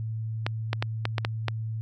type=clicks; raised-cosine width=0.3 ms; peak=-10 dBFS; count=7; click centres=0.465 / 0.731 / 0.825 / 1.054 / 1.182 / 1.249 / 1.483 s; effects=added 111 Hz sine -29 dBFS peak until 1.81 s